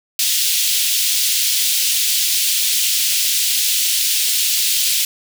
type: high-pass noise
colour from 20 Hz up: pink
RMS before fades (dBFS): -17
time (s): 0.19-5.05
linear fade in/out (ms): 2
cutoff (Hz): 3000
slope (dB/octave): 24
effects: none